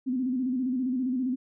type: tone with vibrato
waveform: sine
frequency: 255 Hz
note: C4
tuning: 44 cents flat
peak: -25 dBFS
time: 0.06-1.36 s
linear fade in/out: 20 ms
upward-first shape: square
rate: 15 Hz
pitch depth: 63 cents each way
effects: none